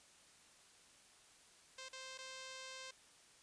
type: tone with dropouts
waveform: 5% pulse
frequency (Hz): 523.3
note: C5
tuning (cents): 0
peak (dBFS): -37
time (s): 1.78-2.91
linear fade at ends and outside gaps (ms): 5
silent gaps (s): 1.887-1.929 / 2.177-2.186
effects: white hiss -65 dBFS RMS until 3.42 s + resampled to 22050 Hz

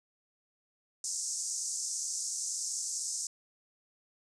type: band-pass noise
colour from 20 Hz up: pink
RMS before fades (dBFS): -36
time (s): 1.04-3.27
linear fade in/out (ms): 2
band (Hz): 5600 to 8600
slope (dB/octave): 48
effects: none

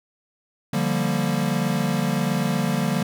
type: chord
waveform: square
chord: G minor seventh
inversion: second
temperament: equal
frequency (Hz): 146.83 / 174.61 / 196 / 233.1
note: D3 / F3 / G3 / Bb3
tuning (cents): 0 / 0 / 0 / 0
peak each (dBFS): -27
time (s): 0.73-3.03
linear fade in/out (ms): 5
effects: none

